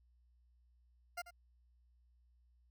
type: tone with echo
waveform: 20% pulse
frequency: 700 Hz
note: F5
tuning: 4 cents sharp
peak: -35 dBFS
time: 1.17-1.22 s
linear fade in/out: 10 ms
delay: 89 ms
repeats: 1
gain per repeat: -13 dB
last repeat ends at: 1.309 s
effects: added 60 Hz sine -67 dBFS peak until 2.7 s